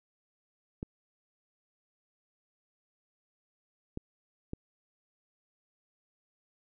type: clicks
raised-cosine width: 3 ms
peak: -23 dBFS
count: 3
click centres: 0.829 / 3.974 / 4.534 s
effects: none